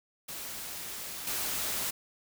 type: noise with level steps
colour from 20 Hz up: white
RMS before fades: -40 / -33 dBFS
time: 0.28-1.91 s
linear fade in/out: 10 ms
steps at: 1.27 s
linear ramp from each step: 2 ms
effects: none